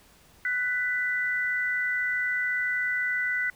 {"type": "tone pair together", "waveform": "sine", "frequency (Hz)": [1487.8, 1986], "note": ["F#6", "B6"], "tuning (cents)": [9, 9], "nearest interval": "perfect fourth", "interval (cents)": 500, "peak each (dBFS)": [-28, -27], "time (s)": [0.45, 3.5], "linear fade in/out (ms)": 2, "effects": ["pink hiss -57 dBFS RMS until 3.55 s"]}